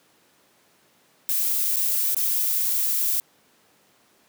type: noise with dropouts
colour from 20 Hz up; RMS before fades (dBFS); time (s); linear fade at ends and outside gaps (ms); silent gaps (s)
violet; -23; 1.29-3.2; 0; 1.76-1.767 / 2.146-2.167
effects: pink hiss -60 dBFS RMS until 4.28 s + high-pass 200 Hz 12 dB/octave